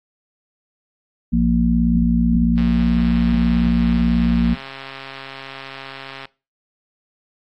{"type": "harmonic tone", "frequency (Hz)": 58.27, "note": "A#1", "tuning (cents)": 0, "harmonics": [1, 3, 4], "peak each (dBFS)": [-20, -18, -16], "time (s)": [1.32, 4.55], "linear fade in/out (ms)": 20}
{"type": "click train", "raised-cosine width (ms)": 0.3, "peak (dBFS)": -18, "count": 497, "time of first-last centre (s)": [2.58, 6.254], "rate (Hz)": 135}
{"effects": ["noise-tail reverb RT60 0.3 s tail -20 dB re dry", "AAC 48 kbps"]}